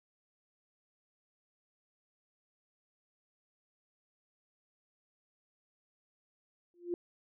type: tone with exponential growth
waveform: sine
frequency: 349.2 Hz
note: F4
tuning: in tune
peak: -28 dBFS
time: 6.74-6.94 s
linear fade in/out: 1 ms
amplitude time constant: 42 ms
effects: none